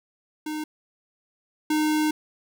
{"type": "tone pair in turn", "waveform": "square", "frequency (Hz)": [306.7, 306.7], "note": ["D#4", "D#4"], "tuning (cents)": [-25, -25], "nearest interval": "unison", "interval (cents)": 0, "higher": "neither", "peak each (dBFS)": [-29, -21], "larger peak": "second", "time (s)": [[0.46, 0.64], [1.7, 2.11]], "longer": "second", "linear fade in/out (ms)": 5, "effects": []}